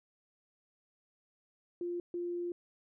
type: tone bursts at uneven times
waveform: sine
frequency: 349.2 Hz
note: F4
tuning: in tune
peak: -34 dBFS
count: 2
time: 1.81-2 / 2.14-2.52 s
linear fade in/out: 2 ms
effects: none